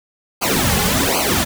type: noise with flanger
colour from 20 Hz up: pink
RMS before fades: -17 dBFS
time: 0.41-1.45 s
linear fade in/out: 20 ms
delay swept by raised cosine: 0.55 to 3.25 ms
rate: 1.3 Hz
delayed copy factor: -0.9
effects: none